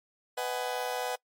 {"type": "chord", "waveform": "35% pulse", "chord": "G# minor seventh", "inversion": "first", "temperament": "just", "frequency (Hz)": [498.4, 623, 747.5, 830.6], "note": ["B4", "D#5", "F#5", "G#5"], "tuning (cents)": [16, 2, 17, 0], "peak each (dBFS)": [-33, -39, -33, -37], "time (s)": [0.37, 1.16], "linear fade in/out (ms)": 10, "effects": ["noise-tail reverb RT60 0.1 s tail -24 dB re dry", "MP3 64 kbps"]}